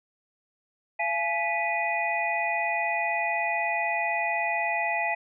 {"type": "tone cluster", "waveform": "sine", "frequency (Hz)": [682, 846, 1977, 2474], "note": ["F5", "G#5", "B6", "D#7"], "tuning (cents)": [-41, 32, 1, -10], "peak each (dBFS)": -30, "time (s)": [0.99, 5.15], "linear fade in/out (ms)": 10, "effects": []}